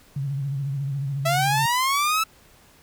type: tone with vibrato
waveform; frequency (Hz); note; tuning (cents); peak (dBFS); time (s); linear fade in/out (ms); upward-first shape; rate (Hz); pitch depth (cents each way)
sine; 138.59; C#3; 0; -24; 0.16-1.66; 5; sine; 14; 71
type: linear sweep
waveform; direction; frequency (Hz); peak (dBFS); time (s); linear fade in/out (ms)
sawtooth; up; 650 to 1323; -16; 1.25-2.24; 10
effects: pink hiss -54 dBFS RMS until 2.82 s